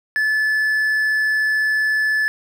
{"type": "tone", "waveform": "triangle", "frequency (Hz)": 1733, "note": "A6", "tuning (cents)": -27, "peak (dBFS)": -14, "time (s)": [0.16, 2.28], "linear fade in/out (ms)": 0, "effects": []}